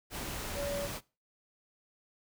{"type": "tone in noise", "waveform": "sine", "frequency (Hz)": 569, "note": "C#5", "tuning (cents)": 45, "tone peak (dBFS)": -34, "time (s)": [0.54, 0.89], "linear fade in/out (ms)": 50, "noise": "pink", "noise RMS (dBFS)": -39, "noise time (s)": [0.1, 1.01], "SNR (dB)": 2, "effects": ["noise-tail reverb RT60 0.3 s tail -21 dB re dry"]}